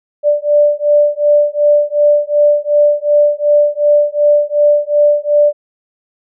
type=beating tone pair; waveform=sine; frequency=587.3 / 590 Hz; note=D5 / D5; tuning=0 / +8 cents; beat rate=2.7 Hz; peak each=-11 dBFS; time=0.23-5.53 s; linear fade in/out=50 ms; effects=none